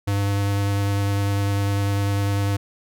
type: tone with vibrato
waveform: square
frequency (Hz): 100.2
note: G2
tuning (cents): +38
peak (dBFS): -20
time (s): 0.07-2.57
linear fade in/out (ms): 10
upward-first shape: square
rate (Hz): 10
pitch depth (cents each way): 8
effects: none